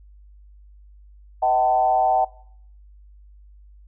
sine tone with frequency modulation, 760 Hz, F#5, 46 cents sharp, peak -16 dBFS, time 1.42-2.25 s, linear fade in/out 10 ms, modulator 125 Hz, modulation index 0.85, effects noise-tail reverb RT60 0.6 s tail -20 dB re dry + added 50 Hz sine -45 dBFS peak until 3.87 s

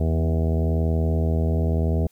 harmonic tone with a mistuned harmonic, 80.8 Hz, E2, 34 cents flat, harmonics 1 / 2 / 3 / 4 / 5 / 6 / 7 / 8 / 9 / 10, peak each -20 / -26 / -30 / -35 / -32 / -34 / -42 / -34 / -43 / -48 dBFS, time 0-2.07 s, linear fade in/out 5 ms, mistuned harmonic 3, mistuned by -16 cents, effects white hiss -63 dBFS RMS until 2.11 s

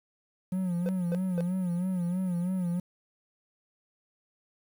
triangle tone with vibrato, 180 Hz, F#3, 47 cents flat, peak -25 dBFS, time 0.52-2.8 s, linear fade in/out 5 ms, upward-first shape sine, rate 3.1 Hz, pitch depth 79 cents each way
triangle tone bursts, 510 Hz, C5, 44 cents flat, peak -28 dBFS, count 3, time 0.86-1.407 s, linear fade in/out 0 ms, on 29 ms, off 230 ms
effects 9-bit

